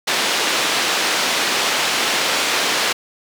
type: band-pass noise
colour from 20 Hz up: white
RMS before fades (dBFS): -19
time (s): 0.07-2.93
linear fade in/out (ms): 10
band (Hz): 270 to 4300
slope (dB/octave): 12
effects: none